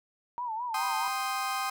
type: tone with vibrato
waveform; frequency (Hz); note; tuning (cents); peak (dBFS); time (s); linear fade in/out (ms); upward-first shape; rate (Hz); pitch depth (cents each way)
sine; 928; A#5; -8; -31; 0.38-1.08; 0; sine; 4.7; 120
type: chord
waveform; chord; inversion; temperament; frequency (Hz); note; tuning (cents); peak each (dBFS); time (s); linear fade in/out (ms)
35% pulse; C minor; second; equal; 784 / 1046.5 / 1244.5; G5 / C6 / Eb6; 0 / 0 / 0; -32 / -33 / -32; 0.74-1.7; 5
effects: none